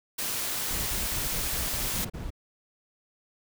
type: noise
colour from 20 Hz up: white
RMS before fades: -31 dBFS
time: 0.18-2.05 s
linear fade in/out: 10 ms
type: noise bursts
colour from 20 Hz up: brown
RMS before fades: -35 dBFS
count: 8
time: 0.7-2.305 s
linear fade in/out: 10 ms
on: 170 ms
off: 35 ms
effects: none